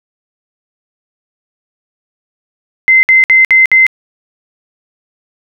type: tone bursts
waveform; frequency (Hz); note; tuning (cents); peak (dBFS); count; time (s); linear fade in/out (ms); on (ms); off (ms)
sine; 2069; C7; -20; -3; 5; 2.88-3.866; 0; 150; 59
effects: none